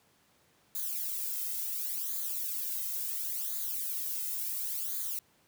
violet noise with flanger, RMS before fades -35 dBFS, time 0.75-5.19 s, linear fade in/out 2 ms, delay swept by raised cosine 0.36 to 1.76 ms, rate 0.71 Hz, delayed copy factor -0.95, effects pink hiss -67 dBFS RMS until 5.47 s + high-pass 100 Hz 12 dB/octave

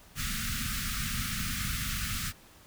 pink band-stop noise, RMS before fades -33 dBFS, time 0.15-2.33 s, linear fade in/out 50 ms, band 250 to 1200 Hz, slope 96 dB/octave, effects pink hiss -56 dBFS RMS until 2.66 s

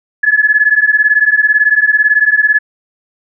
sine beating tone pair, 1700 / 1718 Hz, G#6 / A6, +40 / -42 cents, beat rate 18 Hz, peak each -10 dBFS, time 0.23-2.59 s, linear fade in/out 10 ms, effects none

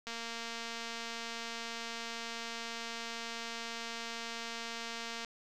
click train, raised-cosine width 0.2 ms, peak -24 dBFS, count 1197, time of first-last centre 0.07-5.247 s, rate 231 Hz, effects none

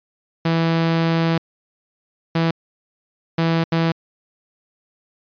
sawtooth tone bursts at uneven times, 164.81 Hz, E3, in tune, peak -12 dBFS, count 4, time 0.45-1.38 / 2.35-2.51 / 3.38-3.64 / 3.72-3.92 s, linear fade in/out 5 ms, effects resampled to 11025 Hz

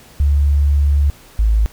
sine tone pair in turn, 71.7 / 54.14 Hz, D2 / A1, -41 / -27 cents, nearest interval perfect fourth, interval 486 cents, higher first, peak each -10 / -10 dBFS, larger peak neither, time 0.2-1.1 / 1.39-1.66 s, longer first, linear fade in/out 0 ms, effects pink hiss -44 dBFS RMS until 1.72 s

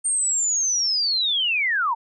sine linear sweep, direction down, 8820 to 863 Hz, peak -19 dBFS, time 0.04-1.95 s, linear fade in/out 20 ms, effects none

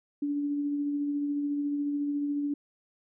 sine tone with tremolo, 288.5 Hz, D4, 31 cents flat, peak -26 dBFS, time 0.22-2.54 s, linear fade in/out 5 ms, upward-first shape sine, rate 14 Hz, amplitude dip 25%, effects none

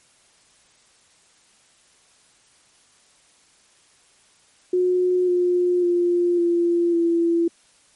sine tone with pitch steps, 362.7 / 356.3 / 349.9 / 343.7 / 337.6 Hz, F#4 / F4 / F4 / F4 / E4, -34 / +35 / +3 / -28 / +41 cents, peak -16 dBFS, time 4.73-7.48 s, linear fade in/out 5 ms, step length 550 ms, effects white hiss -57 dBFS RMS until 7.95 s + MP3 48 kbps

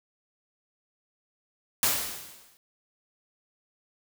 white noise with exponential decay, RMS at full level -22 dBFS, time 1.83-2.57 s, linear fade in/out 0 ms, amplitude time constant 160 ms, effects none

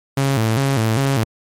sawtooth tone with vibrato, 123.47 Hz, B2, in tune, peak -11 dBFS, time 0.17-1.24 s, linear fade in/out 5 ms, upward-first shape square, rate 2.5 Hz, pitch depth 180 cents each way, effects MP3 64 kbps

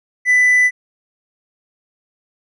sine tone with hard clipping, 1993 Hz, B6, 15 cents sharp, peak -10 dBFS, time 0.25-0.71 s, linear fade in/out 50 ms, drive 2 dB, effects none

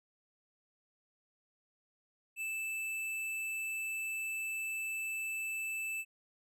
sine tone with hard clipping, 2637 Hz, E7, in tune, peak -37 dBFS, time 2.36-6.05 s, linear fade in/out 50 ms, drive 12 dB, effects none

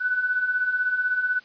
sine beating tone pair, 1480 / 1496 Hz, F#6 / F#6, 0 / +19 cents, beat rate 16 Hz, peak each -29 / -22 dBFS, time 0-1.4 s, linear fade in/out 20 ms, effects white hiss -52 dBFS RMS until 1.44 s + resampled to 11025 Hz

